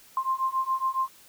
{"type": "beating tone pair", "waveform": "sine", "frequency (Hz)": [1049, 1056.2], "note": ["C6", "C6"], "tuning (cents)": [4, 16], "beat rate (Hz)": 7.2, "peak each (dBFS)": [-28, -27], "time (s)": [0.17, 1.08], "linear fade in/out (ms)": 2, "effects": ["white hiss -54 dBFS RMS until 1.28 s"]}